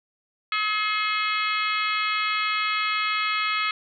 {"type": "harmonic tone with a mistuned harmonic", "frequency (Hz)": 426.2, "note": "G#4", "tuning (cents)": 45, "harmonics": [3, 4, 5, 6, 7, 8, 9, 10], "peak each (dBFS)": [-26, -35, -28, -30, -38, -32, -42, -36], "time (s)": [0.52, 3.71], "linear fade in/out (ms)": 2, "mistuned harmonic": 8, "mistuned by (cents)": -40, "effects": []}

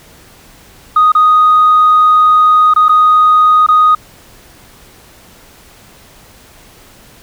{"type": "tone with dropouts", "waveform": "sine", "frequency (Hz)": 1244.5, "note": "D#6", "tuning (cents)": 0, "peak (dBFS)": -3, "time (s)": [0.96, 3.95], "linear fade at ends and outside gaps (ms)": 5, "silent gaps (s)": [[1.12, 1.15], [2.738, 2.761], [2.884, 2.892], [3.665, 3.686]], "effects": ["tanh soft clip ceiling -1 dBFS", "pink hiss -41 dBFS RMS until 7.22 s"]}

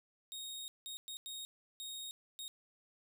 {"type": "tone bursts at uneven times", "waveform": "sawtooth", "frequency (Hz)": 3733, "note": "A#7", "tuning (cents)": 2, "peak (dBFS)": -40, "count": 6, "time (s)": [[0.32, 0.68], [0.86, 0.97], [1.08, 1.17], [1.26, 1.45], [1.8, 2.11], [2.39, 2.48]], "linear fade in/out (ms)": 0, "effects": []}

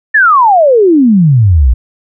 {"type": "exponential sweep", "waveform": "sine", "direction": "down", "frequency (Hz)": [1812, 55.5], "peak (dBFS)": -3, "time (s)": [0.14, 1.74], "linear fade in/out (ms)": 10, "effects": []}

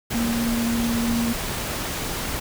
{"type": "tone in noise", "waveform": "sine", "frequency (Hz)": 233.1, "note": "A#3", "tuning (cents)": 0, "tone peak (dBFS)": -21, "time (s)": [0.14, 1.33], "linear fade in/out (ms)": 10, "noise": "pink", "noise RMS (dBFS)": -28, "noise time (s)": [0.1, 2.4], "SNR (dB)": 4, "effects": []}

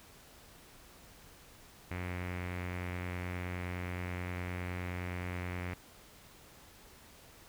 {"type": "tone with low-pass filter", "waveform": "sawtooth", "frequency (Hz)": 89.6, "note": "F2", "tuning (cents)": 45, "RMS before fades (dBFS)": -39, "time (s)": [1.91, 5.74], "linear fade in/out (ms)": 0, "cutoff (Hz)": 2200, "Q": 4, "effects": ["pink hiss -57 dBFS RMS until 7.48 s"]}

